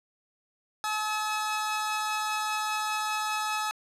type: tone pair together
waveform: sawtooth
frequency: 857 / 1283 Hz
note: A5 / E6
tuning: -46 / -47 cents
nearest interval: perfect fifth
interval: 699 cents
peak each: -27 dBFS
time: 0.84-3.71 s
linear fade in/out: 0 ms
effects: low-pass 11000 Hz 12 dB/octave